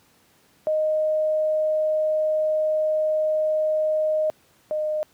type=tone pair in turn; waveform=sine; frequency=620 / 613.2 Hz; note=D#5 / D#5; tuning=-6 / -25 cents; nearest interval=unison; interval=19 cents; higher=first; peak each=-19 / -22 dBFS; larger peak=first; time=0.67-4.3 / 4.71-5.03 s; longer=first; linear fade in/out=0 ms; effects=pink hiss -59 dBFS RMS until 5.13 s + high-pass 100 Hz 12 dB/octave